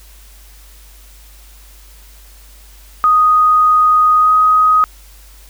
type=tone with pitch glide; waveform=sine; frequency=1244.5 to 1255.3 Hz; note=D#6 to D#6; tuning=0 to +15 cents; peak=-7 dBFS; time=3.04-4.84 s; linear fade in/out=0 ms; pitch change=+15 cents; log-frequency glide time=4.2-4.31 s; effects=added 50 Hz sine -39 dBFS peak until 5.49 s + white hiss -45 dBFS RMS until 5.49 s